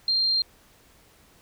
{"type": "tone", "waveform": "sine", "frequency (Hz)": 4186, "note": "C8", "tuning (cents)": 0, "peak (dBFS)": -20, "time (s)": [0.08, 0.42], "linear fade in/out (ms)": 2, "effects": ["pink hiss -57 dBFS RMS until 1.41 s"]}